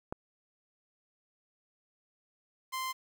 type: click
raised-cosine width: 1 ms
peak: -22 dBFS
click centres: 0.125 s
type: tone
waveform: sawtooth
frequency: 1042 Hz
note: C6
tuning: 7 cents flat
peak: -30 dBFS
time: 2.72-2.93 s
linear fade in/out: 20 ms
effects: 10-bit